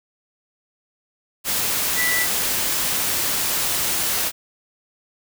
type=tone in noise; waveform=sine; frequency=1973 Hz; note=B6; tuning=2 cents flat; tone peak=-20 dBFS; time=1.95-2.27 s; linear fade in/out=50 ms; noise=white; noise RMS=-22 dBFS; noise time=1.44-4.32 s; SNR=-1 dB; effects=none